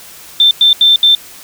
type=tone bursts at uneven times; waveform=sine; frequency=3562 Hz; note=A7; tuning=21 cents sharp; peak=-4 dBFS; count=4; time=0.4-0.51 / 0.61-0.73 / 0.81-0.96 / 1.03-1.15 s; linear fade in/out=2 ms; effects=white hiss -35 dBFS RMS until 1.43 s